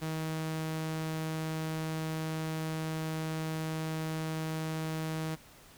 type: tone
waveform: sawtooth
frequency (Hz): 158.7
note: D#3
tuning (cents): +35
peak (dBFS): -29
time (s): 0.01-5.36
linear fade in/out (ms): 20
effects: pink hiss -56 dBFS RMS until 5.77 s